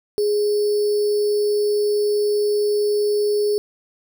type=tone with sample-and-hold; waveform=sine; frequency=415.3 Hz; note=G#4; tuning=in tune; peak=-16 dBFS; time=0.18-3.58 s; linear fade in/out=0 ms; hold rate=4900 Hz; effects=none

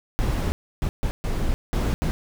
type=noise bursts at uneven times; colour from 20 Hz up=brown; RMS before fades=-23 dBFS; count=6; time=0.19-0.52 / 0.82-0.89 / 1.03-1.11 / 1.24-1.54 / 1.73-1.94 / 2.02-2.11 s; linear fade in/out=0 ms; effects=none

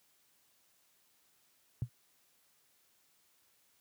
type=tone with exponential decay; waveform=sine; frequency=120 Hz; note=B2; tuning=49 cents flat; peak=-26 dBFS; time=1.82-1.89 s; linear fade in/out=0 ms; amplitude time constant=15 ms; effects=white hiss -71 dBFS RMS until 3.8 s + high-pass 60 Hz 12 dB/octave

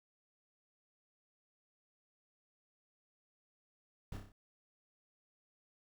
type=noise with echo; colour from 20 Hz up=brown; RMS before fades=-43 dBFS; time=4.12-4.17 s; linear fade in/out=2 ms; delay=30 ms; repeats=5; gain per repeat=-4 dB; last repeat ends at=4.32 s; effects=none

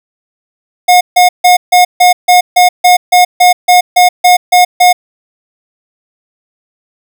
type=tone bursts; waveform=square; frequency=720 Hz; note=F#5; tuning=47 cents flat; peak=-3 dBFS; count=15; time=0.88-4.93 s; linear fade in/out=10 ms; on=130 ms; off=150 ms; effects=none

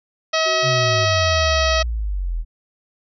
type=harmonic tone; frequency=640 Hz; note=D#5; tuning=49 cents sharp; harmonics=1 / 2 / 3 / 4 / 5 / 6 / 7 / 8 / 9; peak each=-20 / -23 / -25 / -26 / -27 / -28 / -28 / -29 / -30 dBFS; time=0.33-1.83 s; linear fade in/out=10 ms
type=tone with vibrato; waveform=sine; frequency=370 Hz; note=F#4; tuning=in tune; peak=-29 dBFS; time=0.45-1.06 s; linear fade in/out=20 ms; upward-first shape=square; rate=17 Hz; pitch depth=11 cents each way
type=exponential sweep; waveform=sine; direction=down; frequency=138.59 to 39.22 Hz; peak=-20 dBFS; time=0.62-2.45 s; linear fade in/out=50 ms
effects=none

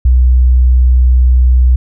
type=tone; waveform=sine; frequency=62.5 Hz; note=B1; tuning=21 cents sharp; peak=-4 dBFS; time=0.05-1.76 s; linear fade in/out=5 ms; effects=none

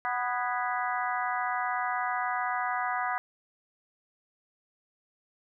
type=harmonic tone with a mistuned harmonic; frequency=246.9 Hz; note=B3; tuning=in tune; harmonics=3 / 4 / 5 / 6 / 7 / 8; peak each=-32 / -34 / -34 / -38 / -37 / -38 dBFS; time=0.05-3.18 s; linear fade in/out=0 ms; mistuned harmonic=7; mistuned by=-68 cents; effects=none

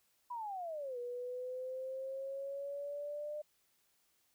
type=exponential two-way sweep; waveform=sine; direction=down then up; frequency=1000 to 483 to 602 Hz; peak=-39 dBFS; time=0.3-3.42 s; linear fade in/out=10 ms; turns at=0.98 s; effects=white hiss -75 dBFS RMS until 4.34 s

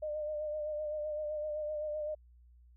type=tone with vibrato; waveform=sine; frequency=605 Hz; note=D#5; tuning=49 cents flat; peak=-34 dBFS; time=0.02-2.15 s; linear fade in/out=10 ms; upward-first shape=sine; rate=7.8 Hz; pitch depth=33 cents each way; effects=added 60 Hz sine -57 dBFS peak until 2.76 s

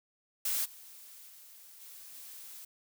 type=noise with level steps; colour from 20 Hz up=blue; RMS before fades=-32 / -52 / -54 / -50 / -48 dBFS; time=0.45-2.65 s; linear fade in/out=5 ms; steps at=0.64 / 1.28 / 1.8 / 2.14 s; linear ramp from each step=20 ms; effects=none

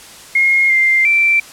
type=tone with pitch steps; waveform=sine; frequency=2147 / 2097 / 2343 Hz; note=C7 / C7 / D7; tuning=+44 / +3 / -5 cents; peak=-9 dBFS; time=0.35-1.4 s; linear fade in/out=5 ms; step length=350 ms; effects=white hiss -37 dBFS RMS until 1.52 s + low-pass 10000 Hz 12 dB/octave

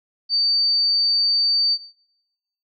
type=tone; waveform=sine; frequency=4599 Hz; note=D8; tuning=37 cents flat; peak=-16 dBFS; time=0.29-1.78 s; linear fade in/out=50 ms; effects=noise-tail reverb RT60 0.9 s tail -18 dB re dry

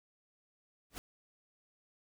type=noise with exponential growth; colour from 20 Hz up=pink; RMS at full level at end=-39 dBFS; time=0.9-0.98 s; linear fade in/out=0 ms; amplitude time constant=17 ms; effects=none

